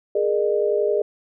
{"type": "chord", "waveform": "sine", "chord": "Ab suspended second", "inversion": "none", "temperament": "equal with one note detuned", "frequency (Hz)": [415.3, 466.2, 606.3], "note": ["Ab4", "Bb4", "Eb5"], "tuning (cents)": [0, 0, -45], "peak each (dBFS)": [-20, -24, -23], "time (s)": [0.15, 1.02], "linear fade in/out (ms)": 5, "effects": []}